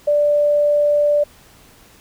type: tone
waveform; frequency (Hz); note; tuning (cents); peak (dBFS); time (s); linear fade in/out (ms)
sine; 587.3; D5; 0; -12; 0.07-1.24; 10
effects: pink hiss -48 dBFS RMS until 2 s